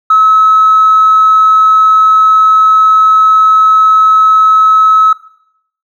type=tone with tanh clipping; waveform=triangle; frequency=1291 Hz; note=E6; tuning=37 cents flat; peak=-3 dBFS; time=0.1-5.13 s; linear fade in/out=5 ms; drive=4 dB; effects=noise-tail reverb RT60 0.7 s tail -17 dB re dry